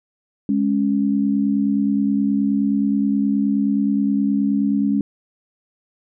sine tone pair together, 207.7 / 277.2 Hz, G#3 / C#4, 0 / 0 cents, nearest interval perfect fourth, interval 500 cents, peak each -18 / -19 dBFS, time 0.49-5.01 s, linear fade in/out 2 ms, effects none

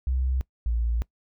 sine tone pair in turn, 64.4 / 57.76 Hz, C2 / A#1, -27 / -15 cents, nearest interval major second, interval 188 cents, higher first, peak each -22 dBFS, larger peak neither, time 0.07-0.41 / 0.66-1.02 s, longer second, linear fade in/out 0 ms, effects noise-tail reverb RT60 0.1 s tail -22 dB re dry

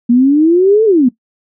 sine exponential two-way sweep, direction up then down, 233.1 to 453.9 to 233.1 Hz, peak -5 dBFS, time 0.09-1.09 s, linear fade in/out 10 ms, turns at 0.85 s, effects noise-tail reverb RT60 0.1 s tail -17 dB re dry

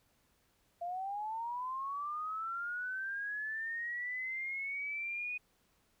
sine linear sweep, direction up, 681 to 2489 Hz, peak -36 dBFS, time 0.81-5.38 s, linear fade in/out 10 ms, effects pink hiss -73 dBFS RMS until 6 s

